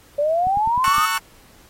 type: exponential sweep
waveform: sine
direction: up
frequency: 568 to 1288 Hz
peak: -16 dBFS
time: 0.18-1.06 s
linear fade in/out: 10 ms
type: click train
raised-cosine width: 5 ms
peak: -21 dBFS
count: 6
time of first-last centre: 0.47-0.982 s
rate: 9.76 Hz
type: chord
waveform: 30% pulse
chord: F# minor seventh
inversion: first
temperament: equal with one note detuned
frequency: 902.1 / 1108.7 / 1318.5 / 1480 Hz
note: A5 / C#6 / E6 / F#6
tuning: +43 / 0 / 0 / 0 cents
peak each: -24 / -21 / -25 / -22 dBFS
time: 0.84-1.18 s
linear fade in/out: 2 ms
effects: pink hiss -51 dBFS RMS until 1.69 s + AAC 48 kbps